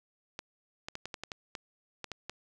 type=clicks; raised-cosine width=0.2 ms; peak=-21 dBFS; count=11; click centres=0.391 / 0.885 / 0.954 / 1.056 / 1.142 / 1.236 / 1.318 / 1.552 / 2.043 / 2.117 / 2.296 s; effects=none